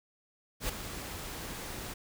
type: noise with ADSR envelope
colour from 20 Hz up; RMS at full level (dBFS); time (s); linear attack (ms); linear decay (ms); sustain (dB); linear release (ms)
pink; -31; 0.6-1.94; 91; 6; -10; 8
effects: none

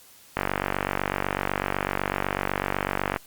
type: click train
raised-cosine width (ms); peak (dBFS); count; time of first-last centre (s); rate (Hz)
0.5; -8; 135; 0.37-3.162; 48
effects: white hiss -52 dBFS RMS until 3.26 s + Opus 48 kbps

